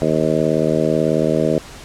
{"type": "harmonic tone", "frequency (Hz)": 78.3, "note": "D#2", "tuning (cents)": 11, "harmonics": [2, 3, 4, 5, 6, 7, 8], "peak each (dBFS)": [-22, -22, -22, -22, -22, -22, -22], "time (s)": [0.02, 1.58], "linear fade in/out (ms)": 0, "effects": ["pink hiss -37 dBFS RMS until 1.84 s", "low-pass 9000 Hz 12 dB/octave"]}